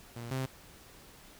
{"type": "tone pair in turn", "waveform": "sawtooth", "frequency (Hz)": [117.9, 131.39], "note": ["A#2", "C3"], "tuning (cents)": [20, 8], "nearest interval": "major second", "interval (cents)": 188, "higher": "second", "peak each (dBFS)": [-36, -28], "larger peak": "second", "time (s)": [[0.16, 0.31], [0.31, 0.46]], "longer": "neither", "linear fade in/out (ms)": 5, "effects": ["pink hiss -55 dBFS RMS until 1.39 s"]}